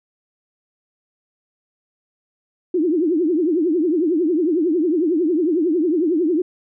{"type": "tone with vibrato", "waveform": "sine", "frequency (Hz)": 331.2, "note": "E4", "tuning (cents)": 8, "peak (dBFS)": -15, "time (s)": [2.74, 6.42], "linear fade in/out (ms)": 5, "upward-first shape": "triangle", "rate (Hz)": 11, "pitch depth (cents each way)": 240, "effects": []}